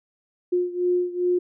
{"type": "beating tone pair", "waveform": "sine", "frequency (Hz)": [356.4, 358.9], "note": ["F4", "F4"], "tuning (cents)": [35, 47], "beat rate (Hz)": 2.5, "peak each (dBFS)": [-22, -25], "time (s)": [0.52, 1.39], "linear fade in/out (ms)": 10, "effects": []}